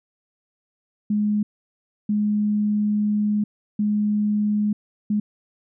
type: tone bursts at uneven times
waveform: sine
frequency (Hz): 209.2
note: G#3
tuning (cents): +13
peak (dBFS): -18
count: 4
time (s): 1.1-1.43 / 2.09-3.44 / 3.79-4.73 / 5.1-5.2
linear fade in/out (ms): 5
effects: none